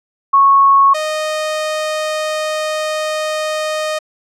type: tone pair in turn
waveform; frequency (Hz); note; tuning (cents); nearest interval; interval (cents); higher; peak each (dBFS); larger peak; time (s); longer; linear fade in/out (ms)
sine / sawtooth; 1102 / 618.5; C#6 / D#5; -11 / -10; minor seventh; 999; first; -6 / -13; first; 0.33-0.94 / 0.94-3.99; second; 10
effects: low-pass 9000 Hz 12 dB/octave